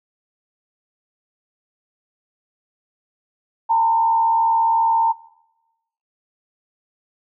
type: tone with frequency modulation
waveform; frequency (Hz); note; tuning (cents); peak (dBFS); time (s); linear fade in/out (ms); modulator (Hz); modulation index
sine; 910; A#5; -42; -13; 3.69-5.13; 20; 77.3; 0.42
effects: noise-tail reverb RT60 1.0 s tail -23 dB re dry